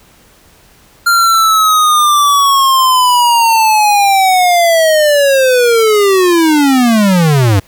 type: linear sweep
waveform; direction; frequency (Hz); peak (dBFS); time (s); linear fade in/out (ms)
square; down; 1396 to 92.2; -7; 1.06-7.6; 10
effects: pink hiss -45 dBFS RMS until 7.67 s